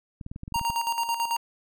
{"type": "clicks", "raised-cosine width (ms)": 5, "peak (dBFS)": -24, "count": 10, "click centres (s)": [0.212, 0.264, 0.315, 0.361, 0.434, 0.479, 0.523, 0.56, 0.613, 0.7]}
{"type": "tone with tremolo", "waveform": "square", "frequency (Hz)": 931, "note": "A#5", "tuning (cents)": -2, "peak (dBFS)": -24, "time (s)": [0.54, 1.37], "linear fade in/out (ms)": 5, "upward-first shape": "square", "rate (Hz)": 9.1, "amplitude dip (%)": 60}
{"effects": []}